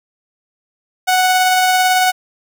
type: tone with tremolo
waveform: sawtooth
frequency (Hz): 740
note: F#5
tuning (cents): 0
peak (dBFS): -6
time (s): 1.07-2.12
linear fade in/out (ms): 20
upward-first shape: triangle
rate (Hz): 18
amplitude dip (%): 25
effects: none